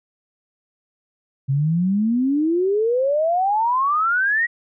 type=exponential sweep; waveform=sine; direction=up; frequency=131.7 to 1933 Hz; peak=-16 dBFS; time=1.48-4.47 s; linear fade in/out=20 ms; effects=none

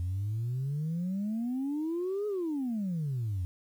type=exponential two-way sweep; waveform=sine; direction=up then down; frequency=86 to 425.5 to 86 Hz; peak=-28 dBFS; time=0-3.45 s; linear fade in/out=0 ms; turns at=2.27 s; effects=tanh soft clip ceiling -27 dBFS + 10-bit

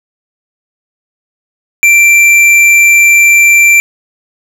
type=tone with hard clipping; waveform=sine; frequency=2353 Hz; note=D7; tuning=3 cents sharp; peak=-4 dBFS; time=1.83-3.8 s; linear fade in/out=0 ms; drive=9 dB; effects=none

